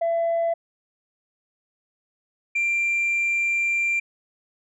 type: tone pair in turn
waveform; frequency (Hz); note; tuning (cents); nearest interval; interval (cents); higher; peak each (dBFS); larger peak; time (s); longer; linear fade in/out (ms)
sine; 671 / 2370; E5 / D7; +31 / +15; octave + minor seventh; 2184; second; -18; neither; 0.01-0.54 / 2.55-4; second; 10
effects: tanh soft clip ceiling -18 dBFS